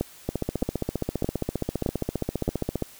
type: two click trains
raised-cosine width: 2 ms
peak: -12 / -11 dBFS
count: 39 / 5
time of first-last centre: 0.29-2.823 / 0.01-2.479 s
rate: 15 / 1.62 Hz
effects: white hiss -49 dBFS RMS until 2.99 s